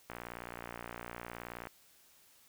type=click train; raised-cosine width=0.5 ms; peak=-27 dBFS; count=94; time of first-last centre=0.1-1.671 s; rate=59.2 Hz; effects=white hiss -64 dBFS RMS until 2.48 s